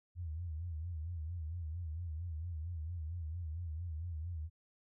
sine tone with vibrato, 82.41 Hz, E2, in tune, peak -38 dBFS, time 0.15-4.5 s, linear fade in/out 50 ms, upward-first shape sine, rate 4.4 Hz, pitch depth 130 cents each way, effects none

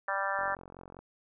harmonic tone, 196 Hz, G3, in tune, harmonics 3 / 4 / 5 / 6 / 7 / 8 / 9, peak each -37 / -37 / -37 / -37 / -37 / -37 / -37 dBFS, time 0.08-0.55 s, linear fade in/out 2 ms
click train, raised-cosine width 1 ms, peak -33 dBFS, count 28, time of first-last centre 0.39-0.99 s, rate 45 Hz
effects none

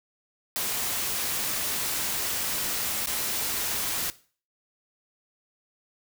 white noise with dropouts, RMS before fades -29 dBFS, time 0.56-4.1 s, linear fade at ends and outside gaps 0 ms, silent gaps 3.059-3.072 s, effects noise-tail reverb RT60 0.4 s tail -17 dB re dry

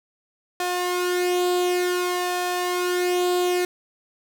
sawtooth tone with flanger, 358.3 Hz, F4, 44 cents sharp, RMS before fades -23 dBFS, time 0.6-3.65 s, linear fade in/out 2 ms, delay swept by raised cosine 1.6 to 2.54 ms, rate 0.55 Hz, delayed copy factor +0.55, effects none

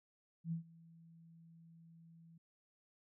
sine tone with ADSR envelope, 165.4 Hz, E3, 6 cents sharp, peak -35 dBFS, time 0.44-2.38 s, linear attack 79 ms, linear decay 110 ms, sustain -23 dB, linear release 6 ms, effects none

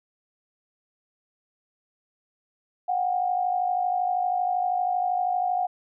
sine tone pair together, 727.3 / 780 Hz, F#5 / G5, -30 / -9 cents, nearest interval minor second, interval 121 cents, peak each -23 / -29 dBFS, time 2.88-5.67 s, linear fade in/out 10 ms, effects none

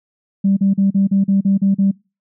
sine tone bursts, 196 Hz, G3, in tune, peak -10 dBFS, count 9, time 0.44-1.914 s, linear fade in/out 10 ms, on 130 ms, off 38 ms, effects noise-tail reverb RT60 0.3 s tail -26 dB re dry + tanh soft clip ceiling -6 dBFS

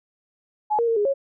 sine tone with pitch steps, 848 / 467.5 / 457.5 / 413.3 / 550 Hz, G#5 / A#4 / A#4 / G#4 / C#5, +36 / +5 / -32 / -8 / -14 cents, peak -18 dBFS, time 0.7-1.14 s, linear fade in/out 20 ms, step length 88 ms, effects none

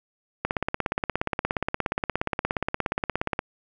click train, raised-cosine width 0.5 ms, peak -9 dBFS, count 51, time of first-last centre 0.45-3.391 s, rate 17 Hz, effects none

